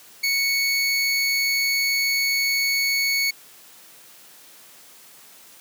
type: tone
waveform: 25% pulse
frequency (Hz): 2217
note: C#7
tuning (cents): 0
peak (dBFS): -16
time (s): 0.23-3.31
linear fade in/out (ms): 10
effects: white hiss -48 dBFS RMS until 5.6 s + high-pass 150 Hz 12 dB/octave